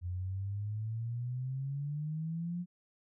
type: exponential sweep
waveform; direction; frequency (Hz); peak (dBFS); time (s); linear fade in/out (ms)
sine; up; 87.31 to 179.3; -34; 0.01-2.66; 50
effects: none